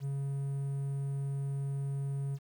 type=tone with quantisation; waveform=triangle; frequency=138.59 Hz; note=C#3; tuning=in tune; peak=-30 dBFS; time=0-2.39 s; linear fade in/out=50 ms; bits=10; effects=none